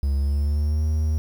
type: tone with pitch glide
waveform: triangle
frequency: 69.3 to 77.34 Hz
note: C#2 to D#2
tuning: 0 to -10 cents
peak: -17 dBFS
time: 0.03-1.18 s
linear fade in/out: 0 ms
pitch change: +190 cents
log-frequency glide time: 0.16-0.85 s
effects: 8-bit